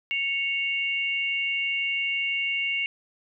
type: tone pair together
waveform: sine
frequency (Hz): 2210 / 2784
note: C#7 / F7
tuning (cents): -6 / -6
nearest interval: major third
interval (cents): 400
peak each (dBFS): -27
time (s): 0.11-2.86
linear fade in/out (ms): 0
effects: none